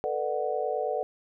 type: chord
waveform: sine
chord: B minor seventh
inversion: third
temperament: just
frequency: 444.5 / 493.9 / 592.7 / 740.8 Hz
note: A4 / B4 / D5 / F#5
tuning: +18 / 0 / +16 / +2 cents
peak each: -32 dBFS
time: 0.04-1.03 s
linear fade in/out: 0 ms
effects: none